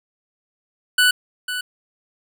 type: tone with echo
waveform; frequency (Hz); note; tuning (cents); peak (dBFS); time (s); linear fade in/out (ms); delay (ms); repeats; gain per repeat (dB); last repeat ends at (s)
25% pulse; 1487; F#6; +8; -9; 0.98-1.11; 5; 500; 1; -11; 1.61
effects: none